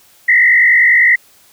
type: tone with frequency modulation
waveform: sine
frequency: 1966 Hz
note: B6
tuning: 8 cents flat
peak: -6 dBFS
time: 0.28-1.16 s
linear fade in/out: 10 ms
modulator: 50.3 Hz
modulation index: 2
effects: white hiss -48 dBFS RMS until 1.52 s